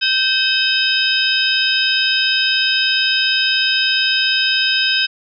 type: tone cluster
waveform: sine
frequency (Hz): 1556 / 2587 / 3084 / 3750 / 5030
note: G6 / E7 / G7 / A#7 / D#8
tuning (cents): -13 / -33 / -29 / +10 / +18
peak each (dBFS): -20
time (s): 0.01-5.07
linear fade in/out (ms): 20
effects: none